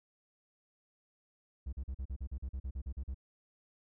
triangle tone bursts, 65.41 Hz, C2, in tune, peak -34 dBFS, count 14, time 1.66-3.145 s, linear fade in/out 10 ms, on 68 ms, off 41 ms, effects none

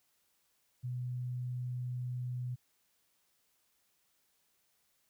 sine tone, 124.5 Hz, B2, 14 cents sharp, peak -35 dBFS, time 0.83-2.56 s, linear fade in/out 20 ms, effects white hiss -75 dBFS RMS until 5.09 s

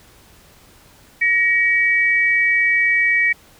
sine tone pair together, 1892 / 2280 Hz, A#6 / C#7, +25 / +48 cents, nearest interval minor third, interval 323 cents, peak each -16 dBFS, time 1.21-3.33 s, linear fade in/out 10 ms, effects pink hiss -49 dBFS RMS until 3.59 s

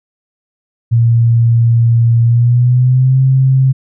sine tone with pitch glide, 116.54 to 132.33 Hz, A#2 to C3, 0 to +20 cents, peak -6 dBFS, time 0.91-3.73 s, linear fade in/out 20 ms, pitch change +220 cents, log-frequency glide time 2.23-3.2 s, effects none

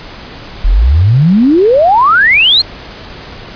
sine exponential sweep, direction up, 36.71 to 4350 Hz, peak -4 dBFS, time 0.64-2.62 s, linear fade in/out 10 ms, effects pink hiss -29 dBFS RMS until 3.55 s + resampled to 11025 Hz

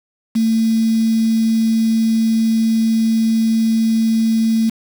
sine tone with quantisation, 223.9 Hz, A3, 30 cents sharp, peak -12 dBFS, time 0.35-4.7 s, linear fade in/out 10 ms, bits 5, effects none

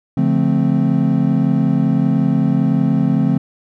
triangle chord, D minor seventh, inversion none, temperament equal with one note detuned, 143.98 / 174.61 / 220 / 261.6 Hz, D3 / F3 / A3 / C4, -34 / 0 / 0 / 0 cents, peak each -16 dBFS, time 0.17-3.38 s, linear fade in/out 5 ms, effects none

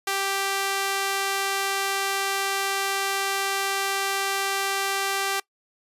sawtooth tone with high-pass filter, 392 Hz, G4, in tune, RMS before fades -26 dBFS, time 0.07-5.4 s, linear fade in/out 5 ms, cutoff 840 Hz, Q 0.61, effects noise-tail reverb RT60 0.1 s tail -22 dB re dry + resampled to 32000 Hz

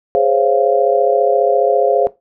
sine chord, Db major seventh, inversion second, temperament just, 415.8 / 519.7 / 554.4 / 693 Hz, Ab4 / C5 / Db5 / F5, +2 / -12 / 0 / -14 cents, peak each -16 dBFS, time 0.15-2.07 s, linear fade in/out 0 ms, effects noise-tail reverb RT60 0.2 s tail -17 dB re dry

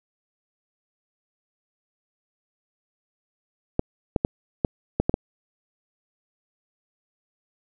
clicks, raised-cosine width 2 ms, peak -6 dBFS, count 7, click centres 3.794 / 4.162 / 4.249 / 4.648 / 5 / 5.095 / 5.141 s, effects none

